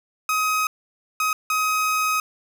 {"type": "tone bursts at uneven times", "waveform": "30% pulse", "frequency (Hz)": 1263, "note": "D#6", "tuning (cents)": 26, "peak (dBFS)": -17, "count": 3, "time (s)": [[0.29, 0.67], [1.2, 1.33], [1.5, 2.2]], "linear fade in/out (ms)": 2, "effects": []}